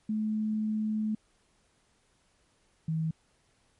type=tone pair in turn; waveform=sine; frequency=215.5 / 160.01 Hz; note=A3 / D#3; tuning=-36 / +49 cents; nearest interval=perfect fourth; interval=515 cents; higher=first; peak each=-27 dBFS; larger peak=neither; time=0.09-1.15 / 2.88-3.11 s; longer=first; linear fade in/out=5 ms; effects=pink hiss -69 dBFS RMS until 3.79 s + MP3 48 kbps